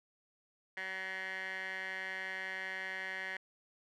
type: tone with band-pass filter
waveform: 15% pulse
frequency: 189.2 Hz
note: F#3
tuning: 39 cents sharp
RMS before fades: -41 dBFS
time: 0.77-3.37 s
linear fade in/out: 2 ms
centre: 1900 Hz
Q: 3.9
effects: none